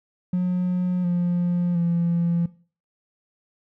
triangle tone with pitch steps, 180.5 / 175.56 / 170.76 Hz, F#3 / F3 / F3, -43 / +9 / -39 cents, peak -16 dBFS, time 0.33-2.46 s, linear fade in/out 5 ms, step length 710 ms, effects noise-tail reverb RT60 0.4 s tail -21 dB re dry + tanh soft clip ceiling -15 dBFS

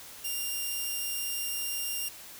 5% pulse tone, 2794 Hz, F7, in tune, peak -22 dBFS, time 0.24-2.09 s, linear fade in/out 10 ms, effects white hiss -47 dBFS RMS until 2.39 s

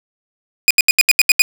sawtooth tone bursts, 2465 Hz, D#7, 17 cents flat, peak -3 dBFS, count 8, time 0.68-1.42 s, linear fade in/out 0 ms, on 26 ms, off 76 ms, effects none

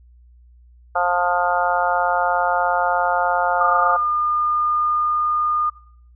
harmonic tone, 176.9 Hz, F3, 23 cents sharp, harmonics 3 / 4 / 5 / 6 / 7 / 8, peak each -25 / -21 / -22 / -31 / -24 / -25 dBFS, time 0.95-3.97 s, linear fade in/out 10 ms
sine tone with pitch glide, 1210 to 1217.7 Hz, D#6 to D#6, -49 to -38 cents, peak -17 dBFS, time 3.6-5.7 s, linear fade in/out 10 ms, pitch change +11 cents, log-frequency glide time 4.08-5.26 s
effects noise-tail reverb RT60 0.6 s tail -18 dB re dry + added 60 Hz sine -46 dBFS peak until 6.15 s

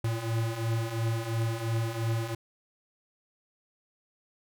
square beating tone pair, 112 / 114.9 Hz, A2 / A#2, +31 / -25 cents, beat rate 2.9 Hz, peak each -34 / -30 dBFS, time 0.04-2.35 s, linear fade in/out 5 ms, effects none

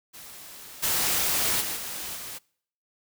white noise with level steps, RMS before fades -44 / -25 / -31 / -35 / -38 dBFS, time 0.13-2.39 s, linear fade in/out 20 ms, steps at 0.82 / 1.6 / 1.75 / 2.15 s, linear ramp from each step 20 ms, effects noise-tail reverb RT60 0.6 s tail -25 dB re dry

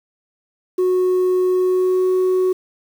sine tone with pitch glide, 367 to 370.4 Hz, F#4 to F#4, -14 to +2 cents, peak -11 dBFS, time 0.78-2.53 s, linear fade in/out 10 ms, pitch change +16 cents, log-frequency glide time 1.48-2.1 s, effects tanh soft clip ceiling -13 dBFS + 7-bit

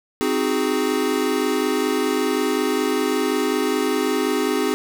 square chord, Ab dominant seventh, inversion first, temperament equal, 261.6 / 311.1 / 370 / 415.3 Hz, C4 / Eb4 / Gb4 / Ab4, 0 / 0 / 0 / 0 cents, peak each -25 / -26 / -26 / -24 dBFS, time 0.21-4.74 s, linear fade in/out 0 ms, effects none

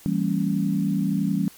sine chord, E diminished seventh, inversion none, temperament equal with one note detuned, 164.81 / 196 / 227.8 / 277.2 Hz, E3 / G3 / Bb3 / Db4, 0 / 0 / -40 / 0 cents, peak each -26 / -23 / -29 / -27 dBFS, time 0.06-1.48 s, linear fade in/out 0 ms, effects white hiss -49 dBFS RMS until 1.57 s + MP3 96 kbps

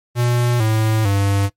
square tone with pitch steps, 121.1 / 109.77 / 99.51 Hz, B2 / A2 / G2, -34 / -4 / +26 cents, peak -15 dBFS, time 0.15-1.5 s, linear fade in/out 50 ms, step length 450 ms, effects noise-tail reverb RT60 0.1 s tail -19 dB re dry + MP3 64 kbps

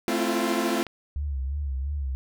sawtooth chord, F major seventh, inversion first, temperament equal with one note detuned, 220 / 261.6 / 335.4 / 349.2 Hz, A3 / C4 / E4 / F4, 0 / 0 / +30 / 0 cents, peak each -25 dBFS, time 0.08-0.83 s, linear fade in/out 0 ms
clicks, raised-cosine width 0.3 ms, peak -25 dBFS, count 2, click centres 0.795 / 0.867 s
sine tone with vibrato, 69.3 Hz, C#2, in tune, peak -26 dBFS, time 1.16-2.15 s, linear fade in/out 0 ms, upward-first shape sine, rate 2.9 Hz, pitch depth 100 cents each way
effects none

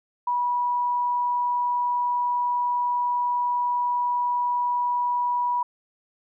sine tone, 975 Hz, B5, 23 cents flat, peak -21 dBFS, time 0.27-5.63 s, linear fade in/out 5 ms, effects none

